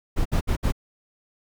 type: noise bursts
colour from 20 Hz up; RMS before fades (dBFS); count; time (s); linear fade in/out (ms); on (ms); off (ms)
brown; -21; 4; 0.16-0.723; 20; 95; 61
effects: none